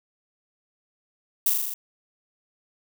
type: noise with echo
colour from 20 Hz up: violet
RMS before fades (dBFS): -20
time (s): 1.46-1.5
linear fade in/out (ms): 5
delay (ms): 40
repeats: 6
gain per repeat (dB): -2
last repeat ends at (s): 1.74
effects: none